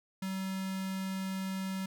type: tone with notch filter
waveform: square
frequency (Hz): 190.6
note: G3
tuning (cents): -48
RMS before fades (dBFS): -36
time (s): 0.22-1.86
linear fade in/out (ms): 5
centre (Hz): 460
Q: 0.78
effects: none